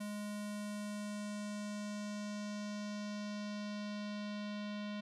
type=tone with low-pass filter sweep; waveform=square; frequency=207.7 Hz; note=G#3; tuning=in tune; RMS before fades=-42 dBFS; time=0-5.01 s; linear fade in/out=10 ms; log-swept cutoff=11000 to 3700 Hz; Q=1.8; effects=none